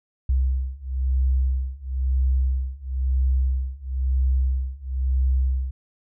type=beating tone pair; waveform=sine; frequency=64.5 / 65.5 Hz; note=C2 / C2; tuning=-24 / +2 cents; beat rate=1 Hz; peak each=-23 / -22 dBFS; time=0.29-5.71 s; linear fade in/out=5 ms; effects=none